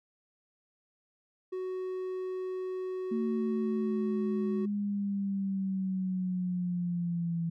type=tone; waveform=triangle; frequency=371.4 Hz; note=F#4; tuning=7 cents sharp; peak=-31 dBFS; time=1.52-4.66 s; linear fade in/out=10 ms
type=linear sweep; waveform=sine; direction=down; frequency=227.7 to 166.4 Hz; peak=-29 dBFS; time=3.11-7.5 s; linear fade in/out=10 ms
effects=none